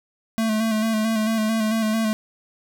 square tone with vibrato, 220 Hz, A3, in tune, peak -20 dBFS, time 0.38-2.13 s, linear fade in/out 0 ms, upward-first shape square, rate 4.5 Hz, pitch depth 31 cents each way, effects none

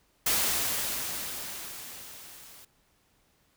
white noise with level ramp, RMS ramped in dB -25 to -51 dBFS, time 0.26-2.65 s, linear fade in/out 5 ms, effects pink hiss -68 dBFS RMS until 3.56 s

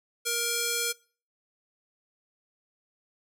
square tone with band-pass filter, 470.5 Hz, A#4, 16 cents sharp, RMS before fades -29 dBFS, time 0.25-0.93 s, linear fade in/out 20 ms, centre 8900 Hz, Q 0.59, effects noise-tail reverb RT60 0.4 s tail -24 dB re dry

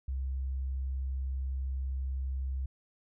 sine tone, 66.1 Hz, C2, 18 cents sharp, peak -31 dBFS, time 0.08-2.66 s, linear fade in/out 5 ms, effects none

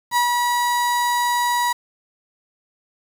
35% pulse tone with ADSR envelope, 967 Hz, B5, 37 cents flat, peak -13 dBFS, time 0.11-1.73 s, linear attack 55 ms, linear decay 110 ms, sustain -3 dB, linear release 9 ms, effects 7-bit

